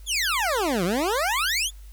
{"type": "exponential two-way sweep", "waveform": "20% pulse", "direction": "down then up", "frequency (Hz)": [3604, 164.81, 3604], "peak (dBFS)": -17, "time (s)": [0.06, 1.71], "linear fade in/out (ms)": 50, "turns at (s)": 0.84, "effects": ["added 50 Hz sine -40 dBFS peak until 1.92 s", "white hiss -57 dBFS RMS until 1.92 s"]}